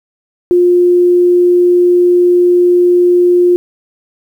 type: tone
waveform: sine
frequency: 354.4 Hz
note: F4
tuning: 25 cents sharp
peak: -5 dBFS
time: 0.51-3.56 s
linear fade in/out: 0 ms
effects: 7-bit